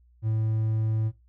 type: tone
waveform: triangle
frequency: 110 Hz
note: A2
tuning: in tune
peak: -21 dBFS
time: 0.22-1.12 s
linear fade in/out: 50 ms
effects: noise-tail reverb RT60 0.2 s tail -19 dB re dry + added 60 Hz sine -56 dBFS peak until 1.28 s